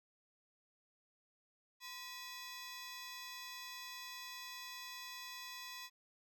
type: ring-modulated tone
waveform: 15% pulse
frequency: 1480 Hz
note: F#6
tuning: in tune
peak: -37 dBFS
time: 1.8-5.9 s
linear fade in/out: 50 ms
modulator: 455 Hz
effects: none